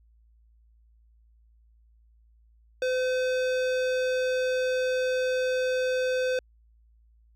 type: tone with hard clipping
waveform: sine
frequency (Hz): 510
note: C5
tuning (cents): -44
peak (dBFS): -26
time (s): 2.82-6.39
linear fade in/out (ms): 2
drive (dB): 17
effects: added 56 Hz sine -57 dBFS peak until 7.35 s